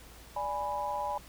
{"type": "chord", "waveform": "sine", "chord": "G# diminished", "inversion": "second", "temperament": "equal", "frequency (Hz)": [587.3, 830.6, 987.8], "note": ["D5", "G#5", "B5"], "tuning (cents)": [0, 0, 0], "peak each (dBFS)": [-38, -34, -35], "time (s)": [0.36, 1.18], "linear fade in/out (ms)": 5, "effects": ["added 57 Hz sine -53 dBFS peak until 1.28 s", "pink hiss -53 dBFS RMS until 1.28 s"]}